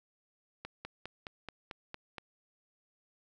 slowing click train, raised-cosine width 0.3 ms, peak -25 dBFS, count 8, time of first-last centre 0.65-2.182 s, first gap 200 ms, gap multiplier 1.03, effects none

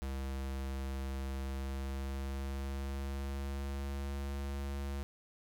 square tone with pitch glide, 67.2 to 69.41 Hz, C2 to C#2, +47 to +3 cents, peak -37 dBFS, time 0.02-5.03 s, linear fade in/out 0 ms, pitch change +56 cents, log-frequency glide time 1.37-4.1 s, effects none

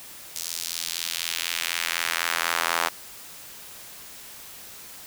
square tone with high-pass filter sweep, 42.02 Hz, E1, 34 cents sharp, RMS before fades -28 dBFS, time 0.35-2.89 s, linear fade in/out 10 ms, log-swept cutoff 6000 to 1000 Hz, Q 1.2, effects white hiss -43 dBFS RMS until 5.06 s

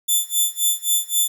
5% pulse tone with tremolo, 3520 Hz, A7, in tune, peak -7 dBFS, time 0.08-1.28 s, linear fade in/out 10 ms, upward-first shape sine, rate 3.8 Hz, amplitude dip 95%, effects 8-bit

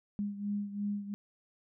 sine beating tone pair, 203.5 / 206.4 Hz, G#3 / G#3, -35 / -10 cents, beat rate 2.9 Hz, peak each -34 / -39 dBFS, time 0.19-1.14 s, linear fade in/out 0 ms, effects none

